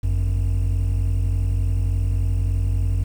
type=tone pair together; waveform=triangle; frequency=49.1 / 92.5 Hz; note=G1 / F#2; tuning=+4 / 0 cents; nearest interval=major seventh; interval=1096 cents; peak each=-18 dBFS; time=0.03-3.04 s; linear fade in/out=10 ms; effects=tanh soft clip ceiling -10 dBFS + 8-bit